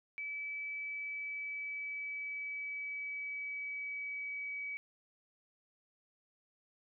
sine tone with pitch glide, 2300 to 2276 Hz, D7 to C#7, -37 to +45 cents, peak -38 dBFS, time 0.18-4.77 s, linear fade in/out 0 ms, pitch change -18 cents, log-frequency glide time 0.72-4.63 s, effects none

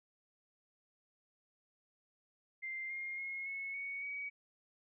sine tone with pitch steps, 2093 / 2126 / 2159 / 2193 / 2228 / 2263 Hz, C7 / C7 / C#7 / C#7 / C#7 / C#7, 0 / +27 / -46 / -19 / +8 / +35 cents, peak -39 dBFS, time 2.62-4.3 s, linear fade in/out 20 ms, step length 280 ms, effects none

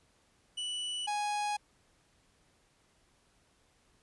45% pulse tone pair in turn, 2960 / 830.6 Hz, F#7 / G#5, 0 / 0 cents, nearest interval octave + minor seventh, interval 2200 cents, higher first, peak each -34 / -31 dBFS, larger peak second, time 0.57-1.07 / 1.07-1.57 s, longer neither, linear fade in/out 10 ms, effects pink hiss -69 dBFS RMS until 4.02 s + resampled to 24000 Hz

